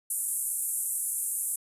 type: band-pass noise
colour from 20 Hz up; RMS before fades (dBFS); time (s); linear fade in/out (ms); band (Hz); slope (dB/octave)
white; -31; 0.1-1.56; 5; 8200 to 12000; 48
effects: resampled to 32000 Hz